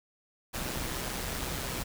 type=noise with amplitude modulation; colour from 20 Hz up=pink; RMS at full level=-33 dBFS; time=0.53-1.84 s; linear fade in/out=20 ms; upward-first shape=sine; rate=128 Hz; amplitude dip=45%; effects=none